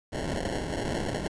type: noise with sample-and-hold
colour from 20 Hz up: white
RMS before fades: -31 dBFS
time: 0.12-1.28 s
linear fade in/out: 10 ms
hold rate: 1225 Hz
effects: resampled to 22050 Hz